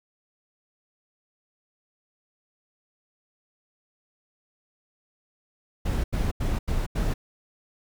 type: noise bursts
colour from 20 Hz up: brown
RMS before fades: -25 dBFS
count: 5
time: 5.85-7.14 s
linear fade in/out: 10 ms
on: 190 ms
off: 85 ms
effects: none